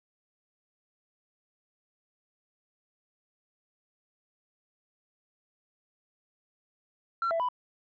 sine tone with pitch steps, 1359 / 664 / 993 Hz, F6 / E5 / B5, -48 / +12 / +9 cents, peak -24 dBFS, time 7.22-7.487 s, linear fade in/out 2 ms, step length 89 ms, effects tanh soft clip ceiling -24 dBFS

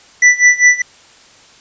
square tone with tremolo, 1975.5 Hz, B6, in tune, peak -4 dBFS, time 0.22-0.82 s, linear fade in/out 5 ms, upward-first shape sine, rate 5 Hz, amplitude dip 90%, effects white hiss -44 dBFS RMS until 1.6 s + resampled to 16000 Hz

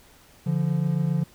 triangle tone pair together, 144.55 / 171.9 Hz, D3 / F3, -27 / -27 cents, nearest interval minor third, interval 300 cents, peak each -22 dBFS, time 0.46-1.24 s, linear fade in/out 10 ms, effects pink hiss -54 dBFS RMS until 1.34 s

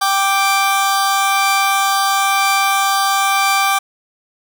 sawtooth tone pair together, 784 / 1175.5 Hz, G5 / D6, 0 / +1 cents, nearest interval perfect fifth, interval 701 cents, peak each -12 dBFS, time 0.01-3.79 s, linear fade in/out 10 ms, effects none

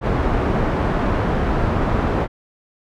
pink low-pass noise, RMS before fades -19 dBFS, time 0.01-2.28 s, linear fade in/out 50 ms, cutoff 1200 Hz, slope 12 dB/octave, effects none

